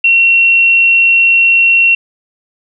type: tone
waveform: sine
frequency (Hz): 2728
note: F7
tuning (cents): -41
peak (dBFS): -5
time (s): 0.04-1.95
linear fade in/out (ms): 5
effects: none